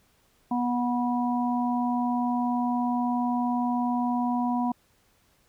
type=harmonic tone; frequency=243.9 Hz; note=B3; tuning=21 cents flat; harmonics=1 / 3 / 4; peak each=-25 / -30 / -31 dBFS; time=0.51-4.72 s; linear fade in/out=5 ms; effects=pink hiss -65 dBFS RMS until 5.48 s